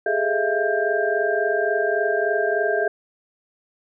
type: tone cluster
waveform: sine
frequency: 405.3 / 428.8 / 639 / 682 / 1589 Hz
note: G#4 / A4 / D#5 / F5 / G6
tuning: -42 / -45 / +46 / -41 / +23 cents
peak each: -25 dBFS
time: 0.06-2.88 s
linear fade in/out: 5 ms
effects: none